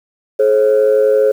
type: tone pair together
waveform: sine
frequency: 426.6 / 538.4 Hz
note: G#4 / C5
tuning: +46 / +49 cents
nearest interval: major third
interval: 403 cents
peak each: -10 dBFS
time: 0.39-1.32 s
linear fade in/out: 10 ms
effects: tanh soft clip ceiling -4 dBFS + 7-bit